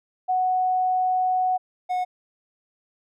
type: tone pair in turn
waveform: sine / triangle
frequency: 740 / 730.2 Hz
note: F#5 / F#5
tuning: 0 / -23 cents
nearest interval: unison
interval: 23 cents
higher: first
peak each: -19 / -20 dBFS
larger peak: first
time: 0.28-1.58 / 1.89-2.05 s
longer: first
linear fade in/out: 20 ms
effects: none